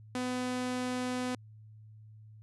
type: tone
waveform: sawtooth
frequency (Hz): 251.1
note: B3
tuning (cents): +29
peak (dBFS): -28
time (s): 0.15-1.35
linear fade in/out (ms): 2
effects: added 108 Hz sine -50 dBFS peak until 2.42 s + resampled to 24000 Hz